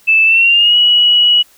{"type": "tone with pitch glide", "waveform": "sine", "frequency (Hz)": [2634, 2923], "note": ["E7", "F#7"], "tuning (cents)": [-2, -22], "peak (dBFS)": -6, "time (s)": [0.07, 1.43], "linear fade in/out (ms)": 20, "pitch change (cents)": 180, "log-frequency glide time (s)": [0.25, 0.77], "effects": ["white hiss -48 dBFS RMS until 1.57 s"]}